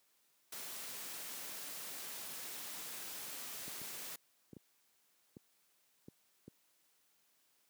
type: noise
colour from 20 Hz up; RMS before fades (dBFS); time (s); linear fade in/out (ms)
white; -46; 0.52-4.16; 5
type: clicks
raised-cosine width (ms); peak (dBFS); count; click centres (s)
3; -36; 7; 3.68 / 3.816 / 4.532 / 4.567 / 5.368 / 6.084 / 6.48
effects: white hiss -74 dBFS RMS until 7.69 s + high-pass 150 Hz 12 dB/octave